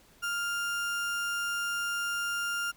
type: tone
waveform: 35% pulse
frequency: 1400 Hz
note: F6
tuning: 4 cents sharp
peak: -28 dBFS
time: 0.22-2.72 s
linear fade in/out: 20 ms
effects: pink hiss -60 dBFS RMS until 2.76 s